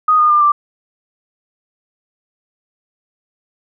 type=tone with pitch steps; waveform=sine; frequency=1244.5 / 1221.7 / 1199.3 / 1177.4 Hz; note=D#6 / D#6 / D6 / D6; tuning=0 / -32 / +36 / +4 cents; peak=-8 dBFS; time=0.08-0.52 s; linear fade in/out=5 ms; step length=110 ms; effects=none